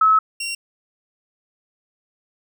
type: tone pair in turn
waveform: sine / 20% pulse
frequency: 1293 / 2750 Hz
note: E6 / F7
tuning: -34 / -27 cents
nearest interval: octave + minor second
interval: 1307 cents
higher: second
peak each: -11 / -20 dBFS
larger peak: first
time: 0.01-0.19 / 0.4-0.55 s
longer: first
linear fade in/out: 5 ms
effects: none